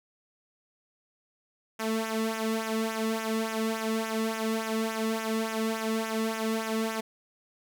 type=tone with flanger; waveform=sawtooth; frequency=222 Hz; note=A3; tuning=16 cents sharp; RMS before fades=-30 dBFS; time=1.79-7.01 s; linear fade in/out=10 ms; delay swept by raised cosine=0.22 to 1.32 ms; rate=3.5 Hz; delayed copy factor=-0.75; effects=none